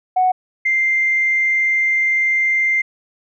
sine tone pair in turn, 740 / 2093 Hz, F#5 / C7, 0 / 0 cents, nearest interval octave + tritone, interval 1800 cents, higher second, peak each -11 / -13 dBFS, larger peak first, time 0.16-0.32 / 0.65-2.82 s, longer second, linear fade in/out 10 ms, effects tanh soft clip ceiling -7 dBFS

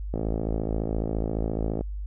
click train, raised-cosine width 2 ms, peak -15 dBFS, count 92, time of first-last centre 0.14-1.81 s, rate 54.5 Hz, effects added 50 Hz sine -30 dBFS peak until 2.06 s

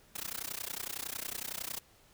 white noise with amplitude modulation, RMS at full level -36 dBFS, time 0.15-1.8 s, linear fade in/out 10 ms, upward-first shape sine, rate 30.9 Hz, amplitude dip 100%, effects pink hiss -63 dBFS RMS until 2.13 s

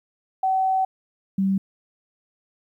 sine tone pair in turn, 760 / 193.43 Hz, F#5 / G3, +46 / -23 cents, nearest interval 2 octaves, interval 2369 cents, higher first, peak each -18 / -18 dBFS, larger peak neither, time 0.43-0.85 / 1.38-1.58 s, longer first, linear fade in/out 5 ms, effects 10-bit

